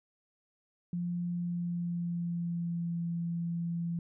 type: tone with pitch glide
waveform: sine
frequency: 174.61 to 169.74 Hz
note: F3 to F3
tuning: 0 to -49 cents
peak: -31 dBFS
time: 0.93-3.99 s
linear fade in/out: 2 ms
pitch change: -49 cents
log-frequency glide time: 1.27-2.99 s
effects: none